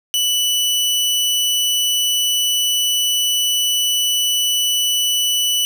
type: tone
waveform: sawtooth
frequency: 2970 Hz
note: F#7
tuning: 6 cents sharp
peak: -12 dBFS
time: 0.14-5.65 s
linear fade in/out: 0 ms
effects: 8-bit

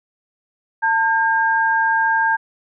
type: tone pair together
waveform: sine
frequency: 897 / 1606.1 Hz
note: A5 / G6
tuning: +33 / +42 cents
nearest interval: minor seventh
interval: 1009 cents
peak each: -17 dBFS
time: 0.82-2.37 s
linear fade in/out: 20 ms
effects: none

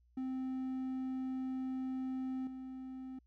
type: tone with level steps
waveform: triangle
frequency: 260.3 Hz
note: C4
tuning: 9 cents flat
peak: -34 / -41 dBFS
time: 0.17-3.19 s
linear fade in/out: 5 ms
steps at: 2.47 s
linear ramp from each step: 2 ms
effects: added 60 Hz sine -66 dBFS peak until 3.26 s

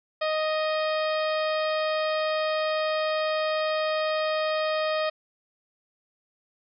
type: harmonic tone with a mistuned harmonic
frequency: 622.3 Hz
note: D#5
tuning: in tune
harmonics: 1 / 2 / 3 / 4 / 5 / 6 / 7 / 8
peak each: -25 / -31 / -35 / -37 / -39 / -41 / -42 / -43 dBFS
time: 0.21-5.1 s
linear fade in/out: 10 ms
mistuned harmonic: 5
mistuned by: +36 cents
effects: none

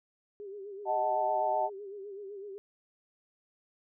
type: tone with vibrato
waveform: sine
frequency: 400.3 Hz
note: G4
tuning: 36 cents sharp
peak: -40 dBFS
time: 0.4-2.58 s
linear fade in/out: 0 ms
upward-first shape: sine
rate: 7.9 Hz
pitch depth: 74 cents each way
type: chord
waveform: sine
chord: D# diminished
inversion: none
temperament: equal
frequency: 622.3 / 740 / 880 Hz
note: D#5 / F#5 / A5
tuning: 0 / 0 / 0 cents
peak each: -31 dBFS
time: 0.85-1.7 s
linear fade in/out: 50 ms
effects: none

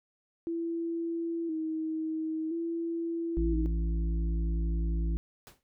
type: tone with vibrato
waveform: sine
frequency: 325.6 Hz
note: E4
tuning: 21 cents flat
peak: -30 dBFS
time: 0.47-3.66 s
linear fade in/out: 0 ms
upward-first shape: square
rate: 0.49 Hz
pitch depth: 45 cents each way
type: harmonic tone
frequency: 55.5 Hz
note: A1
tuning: 16 cents sharp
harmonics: 1 / 3 / 5 / 6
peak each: -27 / -37 / -46 / -43 dBFS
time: 3.37-5.17 s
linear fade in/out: 0 ms
type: noise with exponential decay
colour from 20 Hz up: pink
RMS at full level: -46 dBFS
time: 5.47-5.63 s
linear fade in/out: 0 ms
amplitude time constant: 34 ms
effects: none

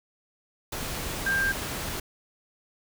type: tone in noise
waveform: sine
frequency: 1590 Hz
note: G6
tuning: 24 cents sharp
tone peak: -23 dBFS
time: 1.26-1.52 s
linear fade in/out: 5 ms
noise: pink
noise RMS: -33 dBFS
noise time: 0.72-2 s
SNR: +7 dB
effects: none

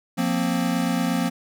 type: chord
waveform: square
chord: F suspended fourth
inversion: none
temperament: equal with one note detuned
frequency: 176.24 / 233.1 / 261.6 Hz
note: F3 / Bb3 / C4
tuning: +16 / 0 / 0 cents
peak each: -26 dBFS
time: 0.17-1.3 s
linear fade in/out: 20 ms
effects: none

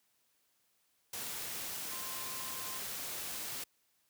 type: tone in noise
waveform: sine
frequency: 1046.5 Hz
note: C6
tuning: in tune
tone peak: -49 dBFS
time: 1.91-2.79 s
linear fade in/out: 5 ms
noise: white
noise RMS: -41 dBFS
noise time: 1.13-3.64 s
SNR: -11 dB
effects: white hiss -75 dBFS RMS until 4.09 s + high-pass 60 Hz 12 dB/octave

